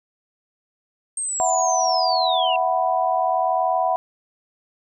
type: linear sweep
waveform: sine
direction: down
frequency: 8550 to 2685 Hz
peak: -23 dBFS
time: 1.17-2.56 s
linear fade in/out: 2 ms
type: chord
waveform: sine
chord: E suspended second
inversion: none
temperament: equal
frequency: 659.3 / 740 / 987.8 Hz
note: E5 / F#5 / B5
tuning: 0 / 0 / 0 cents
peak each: -23 / -20 / -24 dBFS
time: 1.4-3.96 s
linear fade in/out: 0 ms
effects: none